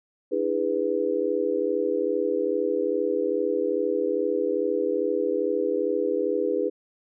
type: chord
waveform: sine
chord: E dominant seventh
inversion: third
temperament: just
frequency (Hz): 296.7 / 329.6 / 412 / 494.4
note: D4 / E4 / G#4 / B4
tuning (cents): +18 / 0 / -14 / +2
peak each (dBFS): -31 / -30 / -26 / -26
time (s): 0.31-6.7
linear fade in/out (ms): 20
effects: none